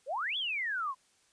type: exponential two-way sweep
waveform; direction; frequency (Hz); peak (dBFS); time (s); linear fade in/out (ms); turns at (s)
sine; up then down; 480 to 3484 to 1009; -31; 0.06-0.95; 50; 0.37
effects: white hiss -68 dBFS RMS until 1.32 s + resampled to 22050 Hz